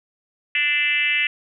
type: tone with frequency modulation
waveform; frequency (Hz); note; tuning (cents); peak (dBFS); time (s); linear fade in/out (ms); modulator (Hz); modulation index
sine; 2349; D7; 0; -17; 0.55-1.27; 2; 293; 1.8
effects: none